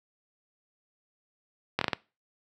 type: slowing click train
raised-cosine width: 0.3 ms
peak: -9 dBFS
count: 5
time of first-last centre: 1.79-1.932 s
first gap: 23 ms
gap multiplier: 1.3
effects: noise-tail reverb RT60 0.3 s tail -22 dB re dry + high-pass 100 Hz 12 dB/octave